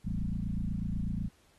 sine tone with frequency modulation, 111.1 Hz, A2, 17 cents sharp, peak -30 dBFS, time 0.04-1.29 s, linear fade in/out 20 ms, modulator 28.1 Hz, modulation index 3.8, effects pink hiss -66 dBFS RMS until 1.58 s + AAC 32 kbps

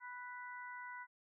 harmonic tone, 493.9 Hz, B4, in tune, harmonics 2 / 3 / 4, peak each -49 / -50 / -52 dBFS, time 0-1.07 s, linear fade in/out 50 ms, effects none

